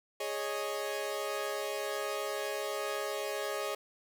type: chord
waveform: sawtooth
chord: Ab suspended fourth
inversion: none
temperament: equal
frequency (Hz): 415.3 / 554.4 / 622.3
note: Ab4 / Db5 / Eb5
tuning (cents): 0 / 0 / 0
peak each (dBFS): -34 / -34 / -35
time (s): 0.2-3.75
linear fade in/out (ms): 5
effects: none